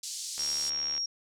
pink band-pass noise, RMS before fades -38 dBFS, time 0.03-0.7 s, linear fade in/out 5 ms, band 4600 to 8400 Hz, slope 24 dB/octave
click train, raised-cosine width 0.2 ms, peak -25 dBFS, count 45, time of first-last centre 0.38-0.979 s, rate 73.5 Hz
sine tone, 5588 Hz, F8, in tune, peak -29 dBFS, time 0.39-1.06 s, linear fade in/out 5 ms
effects none

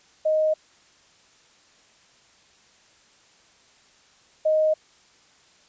sine tone pair in turn, 623 / 623 Hz, D#5 / D#5, +2 / +2 cents, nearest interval unison, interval 0 cents, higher neither, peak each -18 / -17 dBFS, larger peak second, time 0.25-0.54 / 4.45-4.74 s, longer neither, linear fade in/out 10 ms, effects white hiss -57 dBFS RMS until 5.68 s + resampled to 16000 Hz

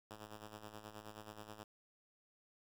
5% pulse tone with tremolo, 106.6 Hz, G#2, 46 cents sharp, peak -37 dBFS, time 0.1-1.64 s, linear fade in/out 10 ms, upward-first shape sine, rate 9.4 Hz, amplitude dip 65%, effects 11-bit

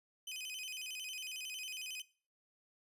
sawtooth tone with vibrato, 2766 Hz, F7, 17 cents flat, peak -39 dBFS, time 0.27-2.02 s, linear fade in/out 5 ms, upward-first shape square, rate 11 Hz, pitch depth 170 cents each way, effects noise-tail reverb RT60 0.4 s tail -19 dB re dry + resampled to 32000 Hz

